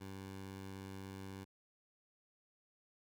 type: tone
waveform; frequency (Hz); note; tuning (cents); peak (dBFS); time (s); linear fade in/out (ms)
15% pulse; 96.5; G2; -27; -40; 0-1.45; 20
effects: none